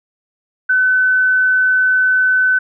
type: tone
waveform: sine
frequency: 1512 Hz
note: F#6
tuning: 37 cents sharp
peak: -10 dBFS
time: 0.69-2.59 s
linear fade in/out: 10 ms
effects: none